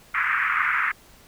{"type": "band-pass noise", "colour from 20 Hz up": "pink", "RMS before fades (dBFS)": -23, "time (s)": [0.14, 0.92], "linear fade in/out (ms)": 10, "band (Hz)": [1200, 2200], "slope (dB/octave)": 48, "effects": ["pink hiss -52 dBFS RMS until 1.27 s"]}